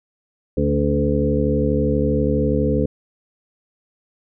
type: harmonic tone with a mistuned harmonic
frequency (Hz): 72.3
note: D2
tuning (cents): -27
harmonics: 1 / 2 / 3 / 4 / 6 / 7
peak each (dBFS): -23 / -23 / -23 / -23 / -23 / -23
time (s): 0.57-2.86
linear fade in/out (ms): 5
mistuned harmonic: 3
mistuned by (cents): +28
effects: none

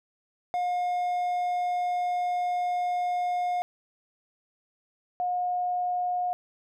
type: tone pair in turn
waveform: triangle / sine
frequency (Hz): 715 / 718.9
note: F5 / F5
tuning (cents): +41 / +50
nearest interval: unison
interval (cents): 9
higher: second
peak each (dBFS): -23 / -25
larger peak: first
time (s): 0.54-3.62 / 5.2-6.33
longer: first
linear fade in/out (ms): 0
effects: none

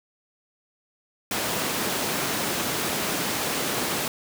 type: high-pass noise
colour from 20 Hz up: pink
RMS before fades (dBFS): -27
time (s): 1.31-4.08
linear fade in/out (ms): 2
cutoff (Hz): 180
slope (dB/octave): 12
effects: none

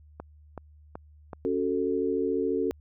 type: click train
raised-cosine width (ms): 1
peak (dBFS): -23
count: 4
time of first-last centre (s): 0.2-1.332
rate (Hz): 2.65
type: chord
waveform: sine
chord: F# minor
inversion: second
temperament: equal with one note detuned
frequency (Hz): 277.2 / 370 / 443.8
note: C#4 / F#4 / A4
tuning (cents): 0 / 0 / +15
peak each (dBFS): -30 / -29 / -28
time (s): 1.45-2.71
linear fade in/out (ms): 0
effects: added 75 Hz sine -51 dBFS peak until 2.8 s

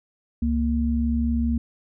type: tone pair together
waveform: sine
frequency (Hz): 69.3 / 233.1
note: C#2 / A#3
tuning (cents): 0 / 0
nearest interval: octave + major sixth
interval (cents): 2100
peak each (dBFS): -23 / -22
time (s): 0.42-1.58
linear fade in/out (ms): 5
effects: none

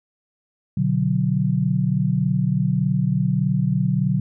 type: chord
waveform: sine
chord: B minor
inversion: none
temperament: equal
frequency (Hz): 123.47 / 146.83 / 185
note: B2 / D3 / F#3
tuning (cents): 0 / 0 / 0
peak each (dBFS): -23 / -21 / -21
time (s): 0.77-4.2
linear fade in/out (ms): 5
effects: none

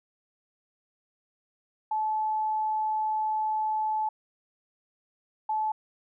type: tone bursts at uneven times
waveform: sine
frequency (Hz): 865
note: A5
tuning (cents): -30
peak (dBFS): -25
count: 2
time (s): 1.91-4.09 / 5.49-5.72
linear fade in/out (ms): 5
effects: none

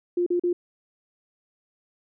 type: tone bursts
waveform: sine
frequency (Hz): 351.9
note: F4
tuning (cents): +13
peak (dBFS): -20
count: 3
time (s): 0.17-0.53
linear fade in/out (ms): 5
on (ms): 94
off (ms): 39
effects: none

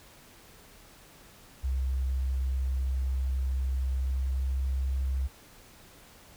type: tone with pitch glide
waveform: sine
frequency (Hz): 65.41 to 66.21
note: C2 to C2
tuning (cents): 0 to +21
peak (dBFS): -26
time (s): 1.63-5.28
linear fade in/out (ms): 20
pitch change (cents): +21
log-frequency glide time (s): 3.96-4.79
effects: pink hiss -54 dBFS RMS until 6.36 s

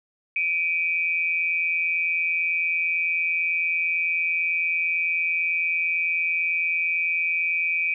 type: tone pair together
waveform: sine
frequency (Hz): 2320 / 2489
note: D7 / D#7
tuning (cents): -22 / 0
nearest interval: minor second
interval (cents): 122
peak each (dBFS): -24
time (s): 0.36-7.94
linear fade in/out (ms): 2
effects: none

